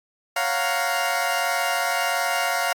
20% pulse chord, Gb major seventh, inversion second, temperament equal, 554.4 / 698.5 / 740 / 932.3 Hz, Db5 / F5 / Gb5 / Bb5, 0 / 0 / 0 / 0 cents, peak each -25 / -19 / -24 / -24 dBFS, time 0.36-2.73 s, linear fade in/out 5 ms, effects AAC 64 kbps

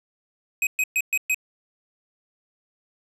square tone bursts, 2524 Hz, D#7, 24 cents sharp, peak -20 dBFS, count 5, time 0.62-1.345 s, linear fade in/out 2 ms, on 49 ms, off 120 ms, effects resampled to 32000 Hz

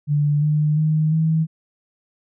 sine tone with pitch steps, 146.83 / 151.05 / 155.38 / 159.84 Hz, D3 / D3 / D#3 / D#3, 0 / +49 / -2 / +47 cents, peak -15 dBFS, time 0.07-1.47 s, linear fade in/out 50 ms, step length 350 ms, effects none

